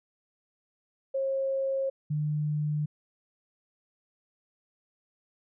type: tone pair in turn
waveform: sine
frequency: 539 / 150.12 Hz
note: C#5 / D3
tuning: -49 / +38 cents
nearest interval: octave + minor seventh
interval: 2213 cents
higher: first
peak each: -26 dBFS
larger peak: neither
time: 1.14-1.9 / 2.1-2.86 s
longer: neither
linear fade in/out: 10 ms
effects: none